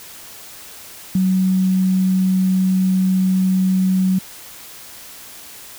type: tone with ADSR envelope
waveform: sine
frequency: 187.3 Hz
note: F#3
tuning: 21 cents sharp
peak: -11 dBFS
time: 1.15-4.19 s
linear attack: 4 ms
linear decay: 13 ms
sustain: -2 dB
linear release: 8 ms
effects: white hiss -38 dBFS RMS until 5.78 s